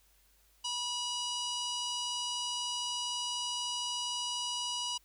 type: harmonic tone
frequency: 973 Hz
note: B5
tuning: 26 cents flat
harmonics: 1 / 3 / 4 / 5 / 6 / 7 / 8 / 9 / 10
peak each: -41 / -36 / -47 / -41 / -43 / -51 / -50 / -48 / -53 dBFS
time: 0.64-4.98 s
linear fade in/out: 10 ms
effects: added 50 Hz sine -68 dBFS peak until 5.04 s + white hiss -68 dBFS RMS until 5.04 s